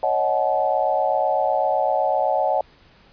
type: chord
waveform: sine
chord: D# half-diminished seventh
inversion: third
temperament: equal with one note detuned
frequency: 554.4 / 622.3 / 740 / 860.4 Hz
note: C#5 / D#5 / F#5 / A5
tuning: 0 / 0 / 0 / -39 cents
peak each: -24 / -23 / -22 / -24 dBFS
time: 0.03-2.61 s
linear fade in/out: 2 ms
effects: pink hiss -53 dBFS RMS until 3.12 s + resampled to 11025 Hz